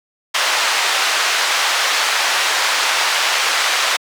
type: band-pass noise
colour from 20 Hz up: pink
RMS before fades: -17 dBFS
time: 0.34-3.97 s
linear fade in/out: 10 ms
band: 1000 to 5700 Hz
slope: 12 dB/octave
effects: high-pass 400 Hz 12 dB/octave